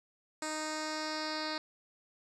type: tone with low-pass filter sweep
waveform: 10% pulse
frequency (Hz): 309.7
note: D#4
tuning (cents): -8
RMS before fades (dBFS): -37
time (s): 0.42-1.58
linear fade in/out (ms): 2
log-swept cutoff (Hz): 7700 to 4400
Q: 3.2
effects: none